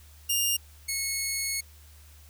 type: tone pair in turn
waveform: 10% pulse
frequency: 2820 / 2190 Hz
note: F7 / C#7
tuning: +16 / -22 cents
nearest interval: major third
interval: 438 cents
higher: first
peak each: -15 / -19 dBFS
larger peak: first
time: 0.29-0.57 / 0.88-1.61 s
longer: second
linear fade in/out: 10 ms
effects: added 75 Hz sine -50 dBFS peak until 2.29 s + white hiss -57 dBFS RMS until 2.29 s